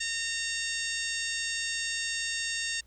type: harmonic tone with a mistuned harmonic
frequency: 917 Hz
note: A#5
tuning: 29 cents flat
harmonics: 2 / 3 / 4 / 5 / 6 / 7 / 8 / 9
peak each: -35 / -37 / -38 / -39 / -40 / -40 / -41 / -42 dBFS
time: 0-2.81 s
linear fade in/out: 10 ms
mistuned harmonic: 7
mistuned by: +37 cents
effects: added 60 Hz sine -57 dBFS peak until 2.86 s + pink hiss -67 dBFS RMS until 2.86 s